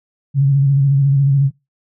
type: tone with vibrato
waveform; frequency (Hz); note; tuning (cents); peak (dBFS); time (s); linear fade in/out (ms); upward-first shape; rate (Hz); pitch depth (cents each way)
sine; 138.59; C#3; 0; -9; 0.34-1.51; 50; square; 14; 33
effects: noise-tail reverb RT60 0.2 s tail -20 dB re dry